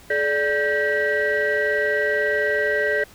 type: tone cluster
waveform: sine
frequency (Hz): 426.7 / 585 / 1572 / 1924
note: G#4 / D5 / G6 / B6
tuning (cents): +47 / -7 / +4 / -46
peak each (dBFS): -23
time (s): 0.1-3.04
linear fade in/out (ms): 5
effects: tanh soft clip ceiling -12 dBFS + pink hiss -48 dBFS RMS until 3.14 s